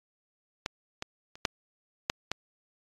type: clicks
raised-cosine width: 0.2 ms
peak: -13 / -17 / -30 / -7 / -8 / -12 dBFS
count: 6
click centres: 0.661 / 1.024 / 1.355 / 1.452 / 2.099 / 2.316 s
effects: AAC 32 kbps